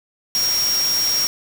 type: tone in noise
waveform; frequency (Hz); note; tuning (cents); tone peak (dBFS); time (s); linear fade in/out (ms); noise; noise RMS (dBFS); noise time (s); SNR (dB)
sine; 5588; F8; 0; -17; 0.35-1.27; 0; white; -26; 0.35-1.27; +6
effects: none